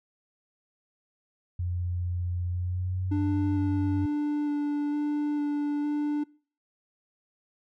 sine tone with pitch glide, 88.5 to 94.31 Hz, F2 to F#2, +23 to +34 cents, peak -27 dBFS, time 1.59-4.06 s, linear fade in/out 5 ms, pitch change +111 cents, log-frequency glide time 2.48-3.23 s
triangle tone with vibrato, 293.7 Hz, D4, in tune, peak -23 dBFS, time 3.11-6.24 s, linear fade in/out 10 ms, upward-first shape square, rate 1.1 Hz, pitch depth 9 cents each way
effects noise-tail reverb RT60 0.4 s tail -22 dB re dry

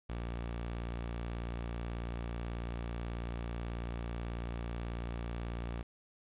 sawtooth tone, 58.3 Hz, A#1, 1 cent sharp, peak -33 dBFS, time 0.09-5.83 s, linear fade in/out 10 ms, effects resampled to 8000 Hz + 10-bit

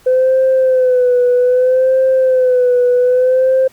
sine tone with vibrato, 508 Hz, B4, 49 cents sharp, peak -7 dBFS, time 0.06-3.68 s, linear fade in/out 10 ms, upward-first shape sine, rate 0.63 Hz, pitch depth 54 cents each way, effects tanh soft clip ceiling -5 dBFS + pink hiss -48 dBFS RMS until 3.72 s

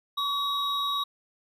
triangle tone pair together, 1131 / 3804 Hz, C#6 / A#7, +34 / +34 cents, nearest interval octave + major sixth, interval 2100 cents, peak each -27 dBFS, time 0.17-1.04 s, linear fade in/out 10 ms, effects none

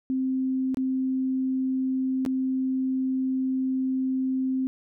sine tone with dropouts, 261.4 Hz, C4, 1 cent flat, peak -23 dBFS, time 0.1-4.67 s, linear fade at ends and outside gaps 0 ms, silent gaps 0.745-0.771 / 2.251-2.262 s, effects none

